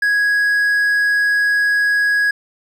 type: tone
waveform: triangle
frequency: 1661.2 Hz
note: G#6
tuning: in tune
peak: -11 dBFS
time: 0.02-2.31 s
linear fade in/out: 5 ms
effects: none